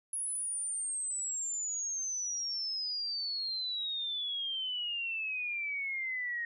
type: exponential sweep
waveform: sine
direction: down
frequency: 10548 to 1864.7 Hz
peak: -33 dBFS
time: 0.13-6.45 s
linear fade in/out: 2 ms
effects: none